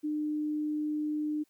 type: tone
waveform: sine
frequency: 301.9 Hz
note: D4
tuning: 48 cents sharp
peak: -29 dBFS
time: 0.03-1.44 s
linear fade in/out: 20 ms
effects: white hiss -72 dBFS RMS until 1.49 s